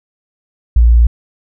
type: tone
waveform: sine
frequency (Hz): 58.27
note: A#1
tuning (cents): 0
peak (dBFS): -4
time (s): 0.76-1.07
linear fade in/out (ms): 5
effects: none

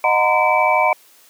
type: tone cluster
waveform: sine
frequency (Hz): 618 / 734 / 926 / 1018 / 2307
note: D#5 / F#5 / A#5 / C6 / D7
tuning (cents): -12 / -14 / -12 / -48 / -31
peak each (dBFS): -19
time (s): 0.04-0.93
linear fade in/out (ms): 2
effects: white hiss -50 dBFS RMS until 1.29 s + high-pass 300 Hz 12 dB/octave

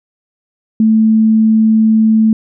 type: tone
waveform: sine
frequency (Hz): 220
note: A3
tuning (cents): 0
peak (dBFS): -6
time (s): 0.8-2.33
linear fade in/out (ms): 2
effects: none

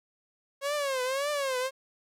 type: tone with vibrato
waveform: sawtooth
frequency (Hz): 546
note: C#5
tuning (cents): -26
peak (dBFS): -24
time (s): 0.61-1.71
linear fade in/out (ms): 50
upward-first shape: triangle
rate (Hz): 1.8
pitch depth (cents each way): 160
effects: low-pass 12000 Hz 12 dB/octave + 11-bit

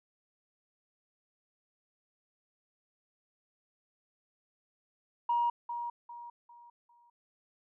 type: tone with echo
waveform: sine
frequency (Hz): 950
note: A#5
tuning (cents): +33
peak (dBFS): -25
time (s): 5.29-5.5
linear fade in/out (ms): 5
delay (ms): 400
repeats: 4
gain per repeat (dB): -9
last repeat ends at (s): 7.1
effects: tanh soft clip ceiling -21 dBFS

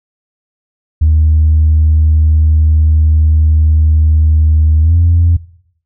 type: tone with pitch glide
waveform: sine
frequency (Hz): 77.78 to 84.82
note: D#2 to E2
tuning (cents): 0 to +50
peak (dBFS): -4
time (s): 1.01-5.37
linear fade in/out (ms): 10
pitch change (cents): +150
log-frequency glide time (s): 4.81-4.95
effects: noise-tail reverb RT60 0.7 s tail -21 dB re dry + tanh soft clip ceiling -2 dBFS

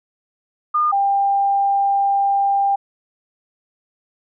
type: tone pair in turn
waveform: sine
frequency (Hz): 1215 / 795.1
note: D#6 / G5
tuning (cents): -42 / +24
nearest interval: perfect fifth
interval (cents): 734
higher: first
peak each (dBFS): -14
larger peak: neither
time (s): 0.74-0.92 / 0.92-2.76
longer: second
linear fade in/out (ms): 10
effects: none

